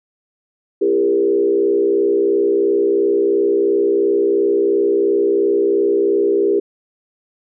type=tone with frequency modulation; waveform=sine; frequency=400 Hz; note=G4; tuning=35 cents sharp; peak=-12 dBFS; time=0.81-6.6 s; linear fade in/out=10 ms; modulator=62.9 Hz; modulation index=0.98; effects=none